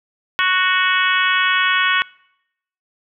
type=harmonic tone; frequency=370 Hz; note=F#4; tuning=in tune; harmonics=3 / 4 / 5 / 6 / 7 / 8 / 9; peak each=-20 / -19 / -21 / -24 / -24 / -25 / -25 dBFS; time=0.39-2.02 s; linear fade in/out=0 ms; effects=noise-tail reverb RT60 0.8 s tail -24 dB re dry